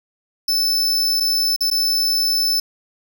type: tone with dropouts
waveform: 45% pulse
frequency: 5270 Hz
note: E8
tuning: 1 cent flat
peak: -16 dBFS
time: 0.48-2.6 s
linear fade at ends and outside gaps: 5 ms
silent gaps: 1.201-1.205 / 1.563-1.607 / 1.702-1.712 s
effects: 9-bit